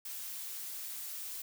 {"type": "noise with amplitude modulation", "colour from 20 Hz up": "blue", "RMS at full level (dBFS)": -41, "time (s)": [0.05, 1.42], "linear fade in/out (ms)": 5, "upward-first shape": "sine", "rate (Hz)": 293, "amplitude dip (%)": 25, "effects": []}